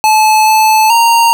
square tone with pitch steps, 865 / 871 / 927 Hz, A5 / A5 / A#5, -30 / -18 / -10 cents, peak -6 dBFS, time 0.04-1.33 s, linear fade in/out 0 ms, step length 430 ms, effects none

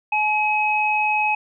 sine tone pair together, 850.3 / 2548 Hz, G#5 / D#7, +41 / +41 cents, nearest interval octave + perfect fifth, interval 1900 cents, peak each -20 dBFS, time 0.12-1.35 s, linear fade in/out 5 ms, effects none

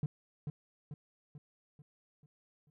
triangle tone with echo, 146.83 Hz, D3, in tune, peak -27 dBFS, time 0.03-0.06 s, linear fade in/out 2 ms, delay 440 ms, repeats 6, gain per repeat -6 dB, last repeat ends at 2.7 s, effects tanh soft clip ceiling -25 dBFS

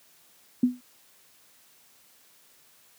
sine tone with exponential decay, 248.4 Hz, B3, 10 cents sharp, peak -14 dBFS, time 0.63-0.81 s, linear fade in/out 5 ms, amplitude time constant 37 ms, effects white hiss -59 dBFS RMS until 2.98 s + high-pass 100 Hz 12 dB/octave

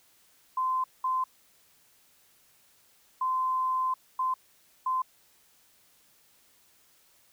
sine tone bursts at uneven times, 1033 Hz, C6, 22 cents flat, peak -25 dBFS, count 5, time 0.57-0.84 / 1.04-1.24 / 3.21-3.94 / 4.19-4.34 / 4.86-5.02 s, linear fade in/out 5 ms, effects white hiss -63 dBFS RMS until 7.32 s

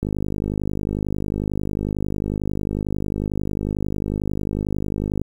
click train, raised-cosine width 3 ms, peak -11 dBFS, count 266, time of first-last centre 0.03-5.216 s, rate 51.1 Hz, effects 8-bit

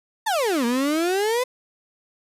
35% pulse exponential two-way sweep, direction down then up, 932.3 to 230 to 515 Hz, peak -18 dBFS, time 0.26-1.44 s, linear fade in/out 10 ms, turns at 0.65 s, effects resampled to 32000 Hz

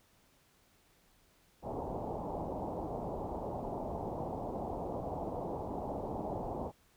white low-pass noise, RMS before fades -39 dBFS, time 1.62-6.72 s, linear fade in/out 50 ms, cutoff 890 Hz, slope 48 dB/octave, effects pink hiss -68 dBFS RMS until 6.96 s

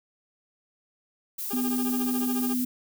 violet noise, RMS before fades -33 dBFS, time 1.38-2.65 s, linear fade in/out 10 ms
20% pulse tone with tremolo, 403.4 Hz, G4, 50 cents sharp, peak -27 dBFS, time 1.5-2.54 s, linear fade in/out 10 ms, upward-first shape triangle, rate 14 Hz, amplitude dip 95%
sine tone, 250 Hz, B3, 21 cents sharp, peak -25 dBFS, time 1.53-2.65 s, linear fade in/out 5 ms
effects none

